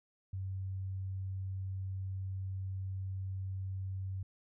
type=tone; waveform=sine; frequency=95.3 Hz; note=G2; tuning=48 cents flat; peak=-36 dBFS; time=0.33-4.23 s; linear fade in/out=5 ms; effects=none